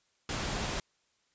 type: noise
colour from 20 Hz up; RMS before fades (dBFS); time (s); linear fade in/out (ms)
pink; -34; 0.29-0.8; 2
effects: white hiss -73 dBFS RMS until 1.34 s + resampled to 16000 Hz